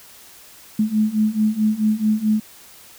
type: beating tone pair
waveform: sine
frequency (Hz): 212.5 / 217.1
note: G#3 / A3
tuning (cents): +40 / -23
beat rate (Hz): 4.6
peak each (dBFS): -20 / -18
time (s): 0.79-2.4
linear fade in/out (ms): 5
effects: white hiss -45 dBFS RMS until 2.98 s